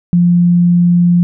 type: tone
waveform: sine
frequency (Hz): 174.61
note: F3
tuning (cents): 0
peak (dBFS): -6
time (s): 0.13-1.23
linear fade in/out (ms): 0
effects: none